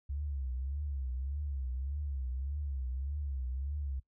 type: tone with vibrato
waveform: sine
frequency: 68 Hz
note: C#2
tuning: 33 cents flat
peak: -34 dBFS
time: 0.09-4 s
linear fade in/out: 10 ms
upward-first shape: triangle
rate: 1.7 Hz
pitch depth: 160 cents each way
effects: noise-tail reverb RT60 0.1 s tail -19 dB re dry